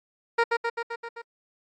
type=tone with echo; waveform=15% pulse; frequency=466.2 Hz; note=A#4; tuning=in tune; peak=-12 dBFS; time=0.38-0.44 s; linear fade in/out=10 ms; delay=130 ms; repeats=6; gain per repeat=-3 dB; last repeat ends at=1.22 s; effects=low-pass 3000 Hz 12 dB/octave + AAC 48 kbps